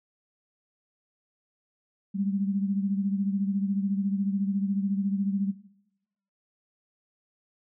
sine beating tone pair, 196 / 210 Hz, G3 / G#3, 0 / +19 cents, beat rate 14 Hz, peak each -26 / -31 dBFS, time 2.14-5.52 s, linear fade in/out 20 ms, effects noise-tail reverb RT60 0.9 s tail -18 dB re dry

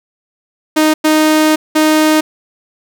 sawtooth tone bursts at uneven times, 310 Hz, D#4, 6 cents flat, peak -4 dBFS, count 3, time 0.76-0.94 / 1.04-1.56 / 1.75-2.21 s, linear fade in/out 10 ms, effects none

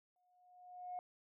sine tone with exponential growth, 722 Hz, F#5, 43 cents flat, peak -39 dBFS, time 0.16-0.99 s, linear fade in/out 1 ms, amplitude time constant 180 ms, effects tanh soft clip ceiling -36 dBFS

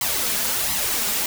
white noise with flanger, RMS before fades -23 dBFS, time 0.01-1.26 s, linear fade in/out 2 ms, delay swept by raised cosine 0.97 to 4.87 ms, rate 1.4 Hz, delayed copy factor +0.6, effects none

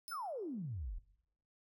15% pulse tone with exponential decay, 5274 Hz, E8, in tune, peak -37 dBFS, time 0.08-0.32 s, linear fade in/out 0 ms, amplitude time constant 51 ms
sine exponential sweep, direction down, 1480 to 37 Hz, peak -39 dBFS, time 0.11-0.99 s, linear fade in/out 10 ms
effects noise-tail reverb RT60 0.8 s tail -20 dB re dry

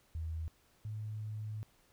sine tone pair in turn, 80.5 / 107.45 Hz, E2 / A2, -41 / -41 cents, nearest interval perfect fourth, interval 500 cents, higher second, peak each -36 / -38 dBFS, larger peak first, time 0.15-0.48 / 0.85-1.63 s, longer second, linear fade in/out 0 ms, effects pink hiss -69 dBFS RMS until 1.92 s

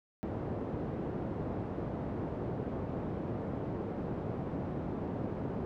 pink band-pass noise, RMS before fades -37 dBFS, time 0.23-5.65 s, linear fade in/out 0 ms, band 100 to 570 Hz, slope 12 dB/octave, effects none

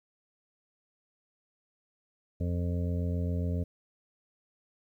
harmonic tone, 87.31 Hz, F2, in tune, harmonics 1 / 2 / 3 / 5 / 6 / 7, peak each -29 / -35 / -39 / -43 / -45 / -46 dBFS, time 2.4-3.64 s, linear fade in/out 10 ms, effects 11-bit

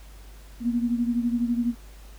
sine beating tone pair, 235.7 / 247.7 Hz, A#3 / B3, +19 / +5 cents, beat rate 12 Hz, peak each -23 / -28 dBFS, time 0.6-1.75 s, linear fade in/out 50 ms, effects added 50 Hz sine -43 dBFS peak until 2.18 s + pink hiss -53 dBFS RMS until 2.18 s

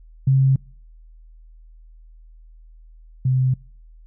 sine tone pair in turn, 133.9 / 129.49 Hz, C3 / C3, +40 / -18 cents, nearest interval minor second, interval 58 cents, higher first, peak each -12 / -15 dBFS, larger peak first, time 0.27-0.56 / 3.25-3.54 s, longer neither, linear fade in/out 5 ms, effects noise-tail reverb RT60 0.5 s tail -26 dB re dry + added 40 Hz sine -43 dBFS peak until 4.06 s

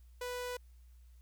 sawtooth tone, 493.9 Hz, B4, in tune, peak -34 dBFS, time 0.21-0.57 s, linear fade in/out 5 ms, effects added 60 Hz sine -55 dBFS peak until 1.21 s + white hiss -75 dBFS RMS until 1.21 s

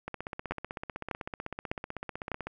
two click trains, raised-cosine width 0.5 ms, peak -21 / -16 dBFS, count 39 / 4, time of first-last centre 0.08-2.47 / 0.51-2.317 s, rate 15.9 / 1.66 Hz, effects none

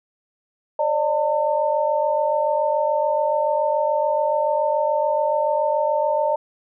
sine tone cluster, 555 / 602 / 901 Hz, C#5 / D5 / A5, +2 / +43 / +41 cents, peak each -25 / -20 / -22 dBFS, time 0.79-6.36 s, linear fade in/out 5 ms, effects none

